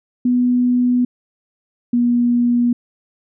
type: tone pair in turn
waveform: sine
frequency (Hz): 246.9 / 240.8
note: B3 / B3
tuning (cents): 0 / -44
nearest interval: unison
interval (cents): 44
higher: first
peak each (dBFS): -12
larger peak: neither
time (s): 0.25-1.05 / 1.93-2.73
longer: neither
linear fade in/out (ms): 5
effects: none